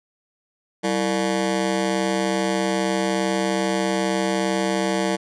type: ring-modulated tone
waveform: 20% pulse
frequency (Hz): 261.6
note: C4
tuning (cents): 0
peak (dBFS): -12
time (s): 0.83-5.17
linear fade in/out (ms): 20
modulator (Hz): 69.6
effects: resampled to 22050 Hz